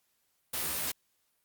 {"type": "noise with comb filter", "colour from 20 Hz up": "white", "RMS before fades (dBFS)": -33, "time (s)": [0.53, 0.92], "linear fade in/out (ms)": 10, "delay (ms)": 13, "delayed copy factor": 0.5, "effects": ["white hiss -75 dBFS RMS until 1.44 s", "Opus 48 kbps"]}